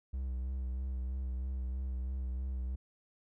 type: tone with vibrato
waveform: triangle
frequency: 64.2 Hz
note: C2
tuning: 32 cents flat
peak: -32 dBFS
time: 0.13-2.76 s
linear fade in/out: 10 ms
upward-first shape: sine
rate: 3.1 Hz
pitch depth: 39 cents each way
effects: none